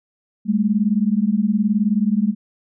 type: beating tone pair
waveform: sine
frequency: 200 / 219 Hz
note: G3 / A3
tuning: +35 / -8 cents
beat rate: 19 Hz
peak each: -18 dBFS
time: 0.45-2.35 s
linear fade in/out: 50 ms
effects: none

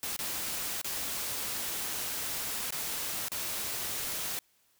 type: noise with dropouts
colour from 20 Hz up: white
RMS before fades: -35 dBFS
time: 0.03-4.39 s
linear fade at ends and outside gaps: 0 ms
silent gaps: 0.164-0.19 / 0.815-0.845 / 2.706-2.724 / 3.284-3.318 s
effects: white hiss -69 dBFS RMS until 4.79 s

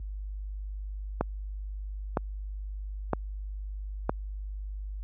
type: click train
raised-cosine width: 1 ms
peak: -11 dBFS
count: 4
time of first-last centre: 1.21-4.095 s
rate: 1.04 Hz
effects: added 50 Hz sine -29 dBFS peak until 5.03 s + high-pass 60 Hz 12 dB/octave

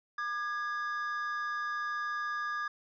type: tone pair together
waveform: triangle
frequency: 1202.3 / 1661.2 Hz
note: D6 / G#6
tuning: +40 / 0 cents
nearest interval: tritone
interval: 560 cents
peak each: -33 / -34 dBFS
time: 0.18-2.68 s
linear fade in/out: 5 ms
effects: resampled to 16000 Hz

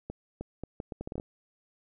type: accelerating click train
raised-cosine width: 2 ms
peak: -23 dBFS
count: 11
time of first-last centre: 0.1-1.199 s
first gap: 310 ms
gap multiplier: 0.73
effects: none

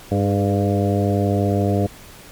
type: harmonic tone with a mistuned harmonic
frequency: 100.1 Hz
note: G2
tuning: 37 cents sharp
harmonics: 1 / 2 / 3 / 4 / 5 / 6 / 7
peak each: -19 / -22 / -24 / -25 / -26 / -27 / -27 dBFS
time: 0.11-1.87 s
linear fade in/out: 10 ms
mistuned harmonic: 4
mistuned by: +36 cents
effects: pink hiss -42 dBFS RMS until 2.31 s + MP3 96 kbps

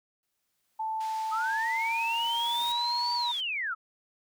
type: noise with exponential growth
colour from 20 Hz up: white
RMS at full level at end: -42 dBFS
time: 0.23-2.72 s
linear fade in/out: 1 ms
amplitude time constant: 540 ms
type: tone with pitch glide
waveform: sine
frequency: 880 to 959.6 Hz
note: A5 to A#5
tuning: 0 to +50 cents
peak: -29 dBFS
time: 0.79-3.32 s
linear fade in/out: 10 ms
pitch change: +150 cents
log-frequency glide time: 1.27-2.89 s
type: band-pass noise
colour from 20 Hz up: white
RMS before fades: -49 dBFS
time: 1-3.41 s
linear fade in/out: 10 ms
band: 1200 to 5500 Hz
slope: 12 dB/octave
type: linear two-way sweep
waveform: sine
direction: up then down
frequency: 1237 to 4600 to 1237 Hz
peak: -29 dBFS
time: 1.31-3.75 s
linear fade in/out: 20 ms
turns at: 3.14 s
effects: none

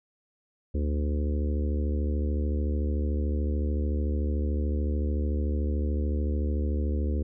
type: harmonic tone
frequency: 73.6 Hz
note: D2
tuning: 4 cents sharp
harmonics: 1 / 3 / 4 / 5 / 6 / 7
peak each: -25 / -35 / -37 / -39 / -41 / -42 dBFS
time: 0.74-7.23 s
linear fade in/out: 10 ms
effects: none

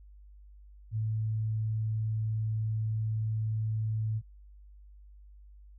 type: tone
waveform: sine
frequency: 109.6 Hz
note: A2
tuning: 6 cents flat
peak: -28 dBFS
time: 0.91-4.22 s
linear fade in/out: 50 ms
effects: added 50 Hz sine -50 dBFS peak until 5.78 s

